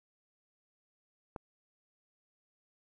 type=click; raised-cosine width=1 ms; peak=-26 dBFS; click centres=1.362 s; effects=11-bit

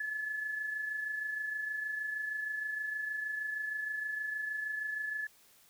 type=tone with amplitude modulation; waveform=sine; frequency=1719 Hz; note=A6; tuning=41 cents flat; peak=-32 dBFS; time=0-5.27 s; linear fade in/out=5 ms; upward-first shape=sine; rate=26.4 Hz; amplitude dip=45%; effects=white hiss -63 dBFS RMS until 5.69 s

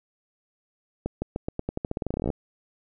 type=accelerating click train; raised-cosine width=2 ms; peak=-14 dBFS; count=22; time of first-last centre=1.06-2.302 s; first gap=160 ms; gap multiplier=0.88; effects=none

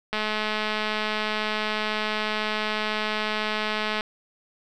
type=click train; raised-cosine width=0.3 ms; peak=-11 dBFS; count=831; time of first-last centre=0.13-4.009 s; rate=214 Hz; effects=none

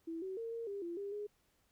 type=tone with pitch steps; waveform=sine; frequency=329 / 378.9 / 457.6 / 461.4 / 400.5 / 342.2 / 400.9 / 414.7 Hz; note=E4 / F#4 / A#4 / A#4 / G4 / F4 / G4 / G#4; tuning=-3 / +41 / -32 / -18 / +37 / -35 / +39 / -3 cents; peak=-39 dBFS; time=0.07-1.27 s; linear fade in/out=10 ms; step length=150 ms; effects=pink hiss -75 dBFS RMS until 1.71 s

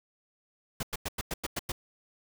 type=noise bursts; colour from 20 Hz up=pink; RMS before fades=-33 dBFS; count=8; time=0.8-1.72 s; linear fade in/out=5 ms; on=31 ms; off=96 ms; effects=none

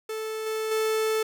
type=tone with level steps; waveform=45% pulse; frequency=438.2 Hz; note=A4; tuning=7 cents flat; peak=-30 / -27 / -23 dBFS; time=0.09-1.23 s; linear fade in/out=5 ms; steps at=0.46 / 0.71 s; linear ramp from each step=5 ms; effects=none

